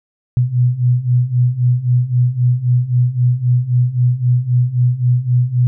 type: beating tone pair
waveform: sine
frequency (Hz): 121.6 / 125.4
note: B2 / B2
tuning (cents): -26 / +27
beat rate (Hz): 3.8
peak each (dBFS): -16 / -13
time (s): 0.37-5.67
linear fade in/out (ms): 0
effects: none